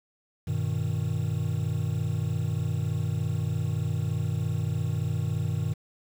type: chord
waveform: triangle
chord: G augmented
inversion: none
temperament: equal with one note detuned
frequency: 98 / 121.28 / 155.56 Hz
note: G2 / B2 / D#3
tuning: 0 / -31 / 0 cents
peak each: -28 dBFS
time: 0.47-5.74 s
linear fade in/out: 10 ms
effects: 8-bit